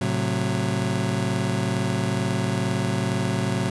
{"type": "chord", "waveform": "30% pulse", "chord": "F# diminished", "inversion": "first", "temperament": "just", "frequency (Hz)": [111, 133.2, 185], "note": ["A2", "C3", "F#3"], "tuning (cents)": [16, 31, 0], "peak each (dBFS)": -24, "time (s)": [0.01, 3.7], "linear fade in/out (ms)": 5, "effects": ["resampled to 24000 Hz"]}